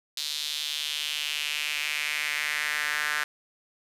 sawtooth tone with high-pass filter sweep, 149.7 Hz, D3, 33 cents sharp, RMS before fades -30 dBFS, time 0.17-3.24 s, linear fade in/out 2 ms, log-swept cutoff 4000 to 1600 Hz, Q 3.2, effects resampled to 32000 Hz + 9-bit

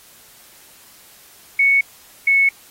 sine tone pair in turn, 2217 / 2204 Hz, C#7 / C#7, 0 / -11 cents, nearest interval unison, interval 11 cents, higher first, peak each -11 dBFS, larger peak neither, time 1.59-1.81 / 2.27-2.49 s, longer neither, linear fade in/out 5 ms, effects white hiss -47 dBFS RMS until 2.7 s + AAC 48 kbps

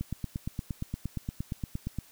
click train, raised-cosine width 5 ms, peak -20 dBFS, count 18, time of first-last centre 0.01-1.987 s, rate 8.6 Hz, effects white hiss -57 dBFS RMS until 2.11 s

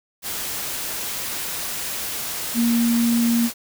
sine tone in noise, 234.1 Hz, A#3, 8 cents sharp, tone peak -16 dBFS, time 2.54-3.5 s, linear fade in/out 50 ms, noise white, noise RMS -28 dBFS, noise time 0.22-3.54 s, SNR +9 dB, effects none

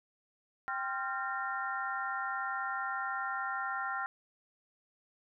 harmonic tone with a mistuned harmonic, 261.6 Hz, C4, in tune, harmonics 3 / 4 / 5 / 6 / 7, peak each -39 / -42 / -36 / -48 / -41 dBFS, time 0.68-4.06 s, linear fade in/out 0 ms, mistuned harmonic 5, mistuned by +96 cents, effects none

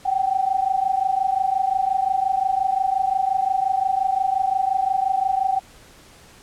sine tone pair together, 755.3 / 781 Hz, F#5 / G5, +35 / -7 cents, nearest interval minor second, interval 58 cents, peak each -21 dBFS, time 0.05-5.6 s, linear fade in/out 10 ms, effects pink hiss -48 dBFS RMS until 6.42 s + low-pass 11000 Hz 12 dB/octave

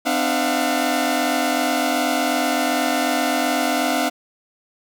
sawtooth tone cluster, 256.7 / 299.4 / 678 / 726 Hz, C4 / D4 / E5 / F#5, -33 / +33 / +49 / -33 cents, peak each -20 dBFS, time 0.05-4.1 s, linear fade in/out 20 ms, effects none

